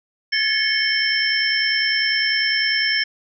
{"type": "tone cluster", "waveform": "sine", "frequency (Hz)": [1703, 1773, 2187, 3116, 5330], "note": ["G#6", "A6", "C#7", "G7", "E8"], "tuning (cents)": [43, 13, -24, -11, 18], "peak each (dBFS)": [-23, -27, -23, -26, -21], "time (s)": [0.32, 3.04], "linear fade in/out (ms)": 10, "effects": []}